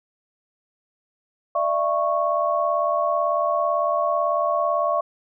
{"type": "tone cluster", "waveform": "sine", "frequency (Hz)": [597, 675, 1104], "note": ["D5", "E5", "C#6"], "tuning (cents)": [28, 41, -7], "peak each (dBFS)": [-24, -23, -23], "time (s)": [1.55, 5.01], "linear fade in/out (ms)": 5, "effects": []}